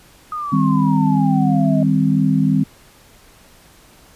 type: exponential sweep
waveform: sine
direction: down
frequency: 1249 to 622.3 Hz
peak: -22 dBFS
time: 0.32-1.83 s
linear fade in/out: 2 ms
type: chord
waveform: sine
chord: C minor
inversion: first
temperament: equal with one note detuned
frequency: 155.56 / 198.5 / 261.6 Hz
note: Eb3 / G3 / C4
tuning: 0 / +22 / 0 cents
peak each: -17 dBFS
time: 0.52-2.64 s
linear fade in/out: 10 ms
effects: pink hiss -48 dBFS RMS until 4.15 s + resampled to 32000 Hz